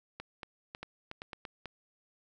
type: clicks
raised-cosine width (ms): 0.3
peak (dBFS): -25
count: 9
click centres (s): 0.2 / 0.432 / 0.749 / 0.83 / 1.114 / 1.219 / 1.332 / 1.452 / 1.657
effects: none